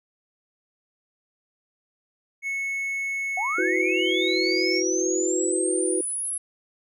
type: tone with pitch glide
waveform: triangle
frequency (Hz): 2200 to 2218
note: C#7 to C#7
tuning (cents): -14 to 0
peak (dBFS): -24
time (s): 2.42-4.83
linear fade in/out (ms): 50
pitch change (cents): +14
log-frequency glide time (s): 4.04-4.63
type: linear sweep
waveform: sine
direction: up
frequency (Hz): 702 to 11000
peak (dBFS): -26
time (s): 3.37-6.38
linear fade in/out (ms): 5
type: chord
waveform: sine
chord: E suspended second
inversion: none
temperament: equal with one note detuned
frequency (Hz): 329.6 / 370 / 499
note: E4 / F#4 / B4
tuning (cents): 0 / 0 / +18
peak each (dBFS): -27 / -25 / -30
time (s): 3.58-6.01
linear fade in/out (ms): 5
effects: none